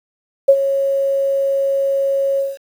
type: tone with ADSR envelope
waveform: sine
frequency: 549 Hz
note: C#5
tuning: 17 cents flat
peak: -3 dBFS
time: 0.48-2.58 s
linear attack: 11 ms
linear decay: 60 ms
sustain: -11 dB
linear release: 190 ms
effects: 7-bit